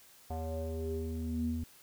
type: tone with low-pass filter sweep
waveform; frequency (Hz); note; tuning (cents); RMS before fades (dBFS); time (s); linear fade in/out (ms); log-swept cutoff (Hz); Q
square; 80.4; E2; -43; -36; 0.3-1.64; 5; 740 to 200; 6
effects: white hiss -59 dBFS RMS until 1.82 s